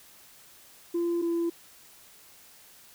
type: tone pair in turn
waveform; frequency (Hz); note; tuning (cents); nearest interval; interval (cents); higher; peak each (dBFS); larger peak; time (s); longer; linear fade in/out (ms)
sine; 342.5 / 338.2; F4 / E4; -34 / +44; unison; 22; first; -23; neither; 0.94-1.22 / 1.22-1.5; neither; 10
effects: tanh soft clip ceiling -23 dBFS + white hiss -54 dBFS RMS until 2.94 s